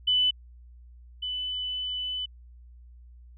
sine tone pair in turn, 2999 / 2999 Hz, F#7 / F#7, +23 / +23 cents, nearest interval unison, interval 0 cents, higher neither, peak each -20 / -29 dBFS, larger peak first, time 0.07-0.31 / 1.22-2.26 s, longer second, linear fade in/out 10 ms, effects added 60 Hz sine -47 dBFS peak until 3.37 s

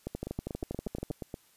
two click trains, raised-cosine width 2 ms, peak -23 / -21 dBFS, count 10 / 14, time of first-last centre 0.27-1.341 / 0.07-1.11 s, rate 8.4 / 12.5 Hz, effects white hiss -64 dBFS RMS until 1.56 s + resampled to 32000 Hz

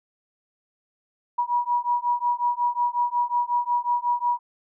sine beating tone pair, 963 / 968.5 Hz, B5 / B5, -44 / -34 cents, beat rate 5.5 Hz, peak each -24 dBFS, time 1.38-4.39 s, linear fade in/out 10 ms, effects none

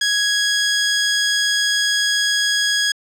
15% pulse tone, 1661.2 Hz, G#6, in tune, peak -9 dBFS, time 0.01-2.92 s, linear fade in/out 5 ms, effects low-pass 10000 Hz 12 dB/octave

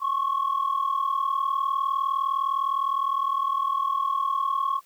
sine tone pair together, 1075.3 / 1115 Hz, C6 / C#6, +47 / +10 cents, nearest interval minor second, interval 63 cents, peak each -24 dBFS, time 0-4.81 s, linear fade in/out 50 ms, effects tanh soft clip ceiling -18 dBFS + white hiss -60 dBFS RMS until 4.85 s

